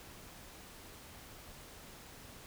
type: silence
effects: pink hiss -53 dBFS RMS until 2.46 s